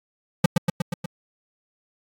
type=tone with echo; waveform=square; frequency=173.4 Hz; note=F3; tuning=12 cents flat; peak=-12 dBFS; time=0.44-0.46 s; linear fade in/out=5 ms; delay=120 ms; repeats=5; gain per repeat=-3 dB; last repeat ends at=1.06 s; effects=AAC 64 kbps